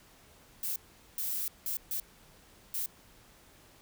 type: noise bursts at uneven times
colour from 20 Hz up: violet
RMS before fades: -34 dBFS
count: 5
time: 0.63-0.76 / 1.18-1.48 / 1.66-1.77 / 1.91-2 / 2.74-2.86 s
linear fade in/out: 2 ms
effects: pink hiss -59 dBFS RMS until 3.81 s